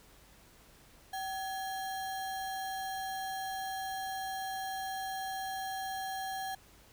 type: tone with sample-and-hold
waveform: sine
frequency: 767 Hz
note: G5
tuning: 38 cents flat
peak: -35 dBFS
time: 1.13-6.55 s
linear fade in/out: 5 ms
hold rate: 2450 Hz
effects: added 50 Hz sine -66 dBFS peak until 6.92 s + pink hiss -60 dBFS RMS until 6.92 s